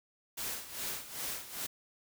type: noise with tremolo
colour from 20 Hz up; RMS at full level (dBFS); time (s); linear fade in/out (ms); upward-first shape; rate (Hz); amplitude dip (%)
white; -37; 0.37-1.67; 10; sine; 2.5; 75
effects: none